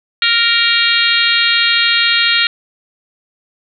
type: harmonic tone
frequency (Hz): 466.1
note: A#4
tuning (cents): 0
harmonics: 3 / 4 / 5 / 6 / 7 / 8 / 9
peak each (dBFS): -18 / -18 / -18 / -18 / -18 / -18 / -18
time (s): 0.22-2.47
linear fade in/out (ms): 2
effects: none